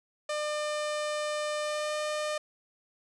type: tone with pitch glide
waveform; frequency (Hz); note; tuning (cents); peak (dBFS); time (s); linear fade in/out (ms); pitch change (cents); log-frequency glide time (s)
sawtooth; 600 to 605.2; D5 to D#5; +37 to -48; -26; 0.29-2.38; 5; +15; 1.62-1.96
effects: resampled to 22050 Hz